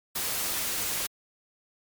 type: noise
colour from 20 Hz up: white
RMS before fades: -30 dBFS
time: 0.15-1.07 s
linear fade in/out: 10 ms
effects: MP3 96 kbps